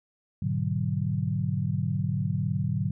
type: chord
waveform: sine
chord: G# half-diminished seventh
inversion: none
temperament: equal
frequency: 103.83 / 123.47 / 146.83 / 185 Hz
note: G#2 / B2 / D3 / F#3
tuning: 0 / 0 / 0 / 0 cents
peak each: -30 / -32 / -29 / -31 dBFS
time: 0.42-2.91 s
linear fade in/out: 5 ms
effects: none